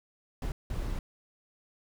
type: noise bursts at uneven times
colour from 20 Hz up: brown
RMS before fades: -33 dBFS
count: 2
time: 0.42-0.52 / 0.7-0.99 s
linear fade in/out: 2 ms
effects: none